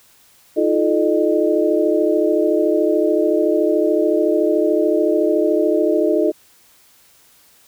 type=tone cluster; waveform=sine; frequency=316.6 / 350.3 / 430.3 / 610 Hz; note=D#4 / F4 / A4 / D#5; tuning=+30 / +5 / -39 / -34 cents; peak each=-19 dBFS; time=0.56-6.32 s; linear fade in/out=20 ms; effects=white hiss -52 dBFS RMS until 7.67 s